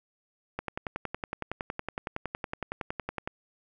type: click train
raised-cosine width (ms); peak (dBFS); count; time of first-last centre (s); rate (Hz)
0.5; -17; 30; 0.59-3.275; 10.8
effects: none